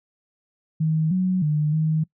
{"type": "tone with pitch steps", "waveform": "sine", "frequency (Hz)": [157.9, 184.9, 150.9, 157.1], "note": ["D#3", "F#3", "D3", "D#3"], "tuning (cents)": [26, -1, 47, 17], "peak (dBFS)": -18, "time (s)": [0.8, 2.04], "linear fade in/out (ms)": 10, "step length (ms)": 310, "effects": ["noise-tail reverb RT60 0.1 s tail -23 dB re dry"]}